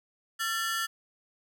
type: ring-modulated tone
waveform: sawtooth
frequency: 1563 Hz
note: G6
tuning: 6 cents flat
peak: -22 dBFS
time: 0.39-0.87 s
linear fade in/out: 20 ms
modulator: 202 Hz
effects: none